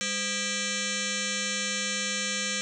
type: tone with frequency modulation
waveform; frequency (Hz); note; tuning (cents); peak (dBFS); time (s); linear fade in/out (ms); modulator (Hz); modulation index
sine; 1944; B6; -28; -27; 0.01-2.61; 0; 715; 7.6
effects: none